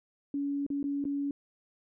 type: tone with dropouts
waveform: sine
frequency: 282.7 Hz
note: C#4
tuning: 34 cents sharp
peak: -29 dBFS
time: 0.34-1.31 s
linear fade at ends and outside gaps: 2 ms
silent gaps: 0.665-0.702 / 0.829-0.84 / 1.042-1.052 s
effects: none